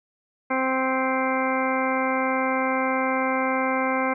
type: harmonic tone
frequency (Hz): 261.6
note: C4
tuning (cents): 0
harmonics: 1 / 2 / 3 / 4 / 5 / 6 / 8 / 9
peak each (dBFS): -27 / -27 / -29 / -28 / -33 / -32 / -30 / -36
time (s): 0.5-4.14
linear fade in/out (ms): 10
effects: none